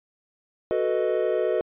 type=chord; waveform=triangle; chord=B dominant seventh; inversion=second; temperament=equal; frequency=370 / 440 / 493.9 / 622.3 Hz; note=F#4 / A4 / B4 / D#5; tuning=0 / 0 / 0 / 0 cents; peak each=-25 dBFS; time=0.71-1.61 s; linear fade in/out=0 ms; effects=resampled to 8000 Hz